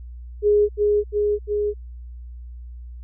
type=tone with echo; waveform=sine; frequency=415.3 Hz; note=G#4; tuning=in tune; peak=-13 dBFS; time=0.42-0.69 s; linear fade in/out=50 ms; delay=350 ms; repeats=3; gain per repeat=-2 dB; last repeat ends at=1.74 s; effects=added 60 Hz sine -34 dBFS peak until 3.03 s